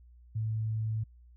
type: tone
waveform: sine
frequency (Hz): 110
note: A2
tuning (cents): 0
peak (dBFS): -29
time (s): 0.35-1.04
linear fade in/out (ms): 10
effects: added 60 Hz sine -53 dBFS peak until 1.36 s